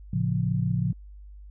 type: chord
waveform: sine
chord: A augmented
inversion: none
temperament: equal with one note detuned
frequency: 112.64 / 138.59 / 174.61 Hz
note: A2 / C#3 / E#3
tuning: +41 / 0 / 0 cents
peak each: -27 dBFS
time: 0.13-0.93 s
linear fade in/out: 5 ms
effects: added 50 Hz sine -42 dBFS peak until 1.5 s